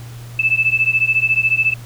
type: beating tone pair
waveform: sine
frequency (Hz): 2621 / 2635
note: E7 / E7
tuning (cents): -11 / -1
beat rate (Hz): 14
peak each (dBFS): -16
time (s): 0.39-1.74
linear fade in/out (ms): 5
effects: added 119 Hz sine -31 dBFS peak until 1.85 s + pink hiss -42 dBFS RMS until 1.85 s